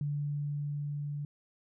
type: tone with level ramp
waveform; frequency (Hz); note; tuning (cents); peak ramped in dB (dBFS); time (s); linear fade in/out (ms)
sine; 145.5; D3; -16; -30 to -34; 0.01-1.25; 2
effects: none